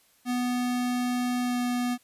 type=tone with pitch glide; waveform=square; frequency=246.9 to 245.3 Hz; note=B3 to B3; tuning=0 to -12 cents; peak=-26 dBFS; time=0.25-1.98 s; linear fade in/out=50 ms; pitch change=-12 cents; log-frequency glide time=1.43-1.58 s; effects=white hiss -63 dBFS RMS until 2.03 s + resampled to 32000 Hz